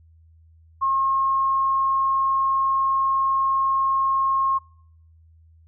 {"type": "tone", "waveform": "sine", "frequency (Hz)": 1077, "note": "C6", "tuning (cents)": 50, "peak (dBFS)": -18, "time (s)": [0.81, 4.59], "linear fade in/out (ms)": 20, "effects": ["noise-tail reverb RT60 0.7 s tail -26 dB re dry", "added 81 Hz sine -50 dBFS peak until 5.67 s"]}